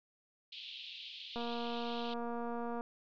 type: band-pass noise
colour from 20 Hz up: white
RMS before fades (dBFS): -48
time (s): 0.52-2.14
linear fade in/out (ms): 5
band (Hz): 2700 to 4000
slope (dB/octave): 48
type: click train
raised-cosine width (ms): 1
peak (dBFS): -28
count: 343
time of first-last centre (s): 1.36-2.809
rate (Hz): 236
effects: none